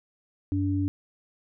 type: tone pair together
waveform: sine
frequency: 96.3 / 288.6 Hz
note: G2 / D4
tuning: -30 / -30 cents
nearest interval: octave + perfect fifth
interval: 1900 cents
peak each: -26 dBFS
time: 0.52-0.88 s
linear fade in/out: 0 ms
effects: none